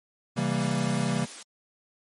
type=chord; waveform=square; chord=C dominant seventh; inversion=none; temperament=equal with one note detuned; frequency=133.87 / 164.81 / 196 / 233.1 Hz; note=C3 / E3 / G3 / Bb3; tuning=+40 / 0 / 0 / 0 cents; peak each=-31 dBFS; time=0.36-1.26 s; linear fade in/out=20 ms
type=high-pass noise; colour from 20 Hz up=white; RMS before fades=-42 dBFS; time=0.6-1.43 s; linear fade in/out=5 ms; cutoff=200 Hz; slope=48 dB/octave
effects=MP3 48 kbps